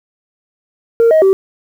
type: tone with pitch steps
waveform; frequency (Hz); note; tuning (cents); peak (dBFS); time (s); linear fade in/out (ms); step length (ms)
sine; 461.6 / 631 / 385.2; A#4 / D#5 / G4; -17 / +24 / -30; -4; 1-1.33; 0; 110
effects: tanh soft clip ceiling -4 dBFS + 7-bit